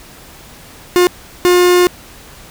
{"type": "tone bursts at uneven times", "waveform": "45% pulse", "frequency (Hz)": 357, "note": "F4", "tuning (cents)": 38, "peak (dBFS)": -7, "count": 2, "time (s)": [[0.96, 1.07], [1.45, 1.87]], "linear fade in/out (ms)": 0, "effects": ["pink hiss -38 dBFS RMS until 2.5 s"]}